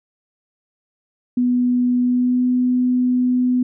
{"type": "tone with pitch glide", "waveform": "sine", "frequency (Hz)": [246.9, 250.1], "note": ["B3", "B3"], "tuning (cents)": [0, 22], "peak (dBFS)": -14, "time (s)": [1.37, 3.63], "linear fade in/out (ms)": 5, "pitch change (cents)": 22, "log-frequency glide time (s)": [2.01, 2.45], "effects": []}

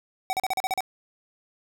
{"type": "tone bursts", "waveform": "square", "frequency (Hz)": 758, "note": "F#5", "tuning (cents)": 42, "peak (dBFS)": -24, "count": 8, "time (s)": [0.3, 0.806], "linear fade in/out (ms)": 0, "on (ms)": 30, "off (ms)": 38, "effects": []}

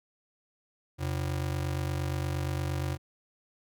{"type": "ring-modulated tone", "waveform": "square", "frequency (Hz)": 108.5, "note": "A2", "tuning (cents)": -24, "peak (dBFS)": -27, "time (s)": [0.98, 2.98], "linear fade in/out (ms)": 50, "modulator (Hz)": 24.3, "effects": []}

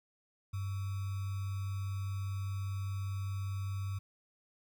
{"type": "tone with sample-and-hold", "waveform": "sine", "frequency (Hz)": 97.5, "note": "G2", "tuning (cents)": -9, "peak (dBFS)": -34, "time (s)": [0.53, 3.99], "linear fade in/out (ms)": 10, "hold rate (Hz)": 1225, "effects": []}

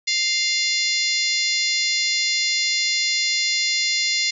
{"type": "harmonic tone", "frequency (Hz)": 698.5, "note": "F5", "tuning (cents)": 0, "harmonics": [3, 4, 5, 6, 7, 8, 9, 10], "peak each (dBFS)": [-24, -31, -28, -25, -25, -29, -35, -30], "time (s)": [0.07, 4.31], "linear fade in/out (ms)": 10, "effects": []}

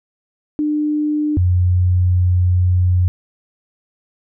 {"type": "tone pair in turn", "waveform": "sine", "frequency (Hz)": [300, 90.12], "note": ["D4", "F#2"], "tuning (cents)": [37, -45], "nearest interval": "octave + major sixth", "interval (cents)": 2082, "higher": "first", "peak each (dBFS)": [-15, -11], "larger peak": "second", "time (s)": [[0.59, 1.37], [1.37, 3.08]], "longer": "second", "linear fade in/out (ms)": 0, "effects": []}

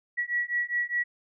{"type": "beating tone pair", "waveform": "sine", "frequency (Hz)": [1928, 1932.9], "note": ["B6", "B6"], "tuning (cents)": [-42, -38], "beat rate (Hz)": 4.9, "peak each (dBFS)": -29, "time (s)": [0.17, 1.04], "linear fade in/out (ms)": 20, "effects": []}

